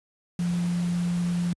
sine tone in noise, 174.61 Hz, F3, in tune, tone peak -23 dBFS, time 0.39-1.53 s, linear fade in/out 2 ms, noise pink, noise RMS -41 dBFS, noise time 0.39-1.53 s, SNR +15 dB, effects high-pass 60 Hz 12 dB/octave + resampled to 24000 Hz

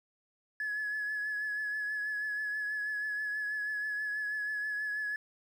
triangle tone with vibrato, 1700 Hz, G#6, 40 cents sharp, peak -29 dBFS, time 0.6-5.16 s, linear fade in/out 2 ms, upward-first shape triangle, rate 6.2 Hz, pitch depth 34 cents each way, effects tanh soft clip ceiling -29 dBFS + 11-bit

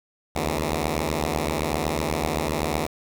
5% pulse beating tone pair, 73.2 / 81.1 Hz, D2 / E2, -5 / -28 cents, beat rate 7.9 Hz, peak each -15 dBFS, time 0.35-2.87 s, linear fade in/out 10 ms, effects 7-bit

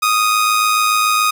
sawtooth tone with amplitude modulation, 1244.5 Hz, D#6, in tune, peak -7 dBFS, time 0.02-1.31 s, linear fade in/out 10 ms, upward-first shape sine, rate 107 Hz, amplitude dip 40%, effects none

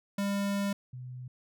square / sine tone pair in turn, 200 / 125.99 Hz, G3 / B2, +35 / +35 cents, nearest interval minor sixth, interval 800 cents, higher first, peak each -29 / -39 dBFS, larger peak first, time 0.18-0.73 / 0.93-1.28 s, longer first, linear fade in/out 5 ms, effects none

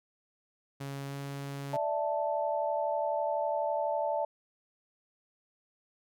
sawtooth tone with pitch glide, 138.59 to 139.8 Hz, C#3 to C#3, 0 to +15 cents, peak -33 dBFS, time 0.8-1.77 s, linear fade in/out 10 ms, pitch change +15 cents, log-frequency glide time 1.07-1.14 s
sine chord, D suspended second, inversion none, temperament equal, 587.3 / 659.3 / 880 Hz, D5 / E5 / A5, 0 / 0 / 0 cents, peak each -32 / -33 / -33 dBFS, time 1.73-4.25 s, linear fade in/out 5 ms
effects none

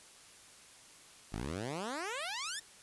10% pulse exponential sweep, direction up, 46.77 to 1864.7 Hz, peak -29 dBFS, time 1.32-2.6 s, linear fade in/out 10 ms, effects white hiss -57 dBFS RMS until 2.82 s + resampled to 24000 Hz

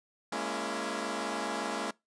10% pulse chord, A# half-diminished seventh, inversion third, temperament equal with one note detuned, 207.7 / 233.1 / 277.2 / 336.2 Hz, G#3 / A#3 / C#4 / E4, 0 / 0 / 0 / +34 cents, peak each -30 dBFS, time 0.32-1.91 s, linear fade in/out 5 ms, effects noise-tail reverb RT60 0.2 s tail -23 dB re dry + resampled to 22050 Hz

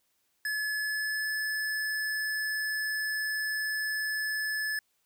square tone with pitch glide, 1714 to 1726.9 Hz, A6 to A6, -46 to -33 cents, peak -30 dBFS, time 0.45-4.79 s, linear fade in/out 2 ms, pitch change +13 cents, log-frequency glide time 0.78-1.27 s, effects white hiss -74 dBFS RMS until 5.05 s

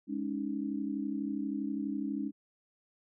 sine chord, Ab suspended fourth, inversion none, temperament equal with one note detuned, 207.7 / 278.8 / 311.1 Hz, Ab3 / Db4 / Eb4, 0 / +10 / 0 cents, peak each -37 / -35 / -38 dBFS, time 0.07-2.32 s, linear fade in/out 50 ms, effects none

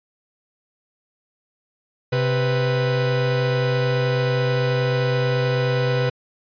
45% pulse tone pair together, 130.81 / 493.9 Hz, C3 / B4, 0 / 0 cents, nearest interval octave + major seventh, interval 2300 cents, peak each -20 / -22 dBFS, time 2.12-6.1 s, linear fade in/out 10 ms, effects resampled to 11025 Hz

